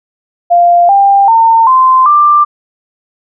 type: tone with pitch steps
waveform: sine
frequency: 696 / 794.9 / 907.8 / 1036.8 / 1184.1 Hz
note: F5 / G5 / A#5 / C6 / D6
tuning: -6 / +24 / -46 / -16 / +14 cents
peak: -3 dBFS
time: 0.5-2.45 s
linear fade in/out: 20 ms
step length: 390 ms
effects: none